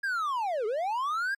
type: linear two-way sweep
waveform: triangle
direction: down then up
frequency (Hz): 1652 to 405 to 1652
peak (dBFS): -25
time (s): 0.03-1.35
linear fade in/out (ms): 10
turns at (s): 0.66
effects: MP3 64 kbps